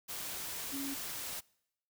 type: tone in noise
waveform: sine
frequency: 276.4 Hz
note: C#4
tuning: 5 cents flat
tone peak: -38 dBFS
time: 0.72-0.95 s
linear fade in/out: 20 ms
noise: white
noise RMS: -41 dBFS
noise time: 0.08-1.41 s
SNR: 0 dB
effects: noise-tail reverb RT60 0.8 s tail -25 dB re dry